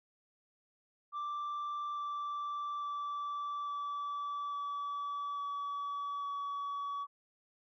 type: tone with pitch steps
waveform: sine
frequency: 1174.7 / 1167.9 / 1161.2 / 1154.5 / 1147.9 / 1141.3 / 1134.7 Hz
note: D6 / D6 / D6 / D6 / D6 / D6 / C#6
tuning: 0 / -10 / -20 / -30 / -40 / -50 / +40 cents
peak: -33 dBFS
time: 1.12-7.07 s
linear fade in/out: 50 ms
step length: 850 ms
effects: tanh soft clip ceiling -35 dBFS